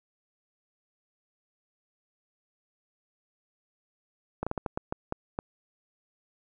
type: slowing click train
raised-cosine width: 1 ms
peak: -16 dBFS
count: 9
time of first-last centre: 4.43-5.389 s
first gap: 36 ms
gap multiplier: 1.33
effects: none